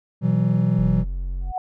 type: chord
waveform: triangle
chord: B suspended fourth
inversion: none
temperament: equal with one note detuned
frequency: 123.47 / 164.81 / 188.01 Hz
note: B2 / E3 / F#3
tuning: 0 / 0 / +28 cents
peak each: -19 dBFS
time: 0.21-1.05 s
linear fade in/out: 50 ms
type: tone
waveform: triangle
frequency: 45.2 Hz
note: F#1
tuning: 40 cents flat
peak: -22 dBFS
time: 0.78-1.52 s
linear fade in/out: 10 ms
type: tone with exponential growth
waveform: sine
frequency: 740 Hz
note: F#5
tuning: in tune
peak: -19 dBFS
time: 1.41-1.58 s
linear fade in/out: 2 ms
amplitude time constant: 35 ms
effects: none